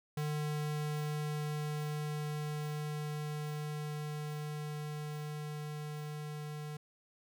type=tone with level ramp; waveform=square; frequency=150.2 Hz; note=D3; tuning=39 cents sharp; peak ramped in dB=-34 to -41 dBFS; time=0.17-6.77 s; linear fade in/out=5 ms; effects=none